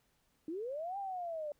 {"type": "linear two-way sweep", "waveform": "sine", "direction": "up then down", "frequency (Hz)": [299, 807, 578], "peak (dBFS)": -37, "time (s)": [0.48, 1.52], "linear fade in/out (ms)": 2, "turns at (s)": 0.98, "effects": ["pink hiss -75 dBFS RMS until 1.59 s"]}